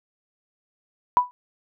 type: tone with exponential decay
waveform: sine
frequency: 987.8 Hz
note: B5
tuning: in tune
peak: -9 dBFS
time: 1.17-1.31 s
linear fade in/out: 0 ms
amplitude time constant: 29 ms
effects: none